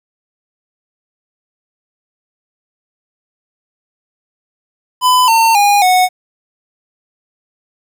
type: tone with pitch steps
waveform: square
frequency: 1005 / 905.8 / 816.3 / 735.7 Hz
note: B5 / A#5 / G#5 / F#5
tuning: +30 / -50 / -30 / -10 cents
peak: -8 dBFS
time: 5.01-6.09 s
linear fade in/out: 50 ms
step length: 270 ms
effects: 8-bit